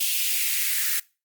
blue noise with high-pass filter sweep, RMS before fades -24 dBFS, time 0-1 s, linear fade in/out 10 ms, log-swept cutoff 2900 to 1700 Hz, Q 3.2, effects noise-tail reverb RT60 0.3 s tail -23 dB re dry + Opus 32 kbps

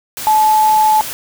sine tone in noise, 863 Hz, A5, 34 cents flat, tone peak -8 dBFS, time 0.27-1.01 s, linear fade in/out 0 ms, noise white, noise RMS -25 dBFS, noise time 0.17-1.13 s, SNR +14 dB, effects none

